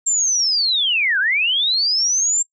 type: linear two-way sweep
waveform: sine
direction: down then up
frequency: 7459 to 1450 to 7459 Hz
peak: -15 dBFS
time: 0.06-2.43 s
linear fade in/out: 10 ms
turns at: 1.19 s
effects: noise-tail reverb RT60 0.1 s tail -24 dB re dry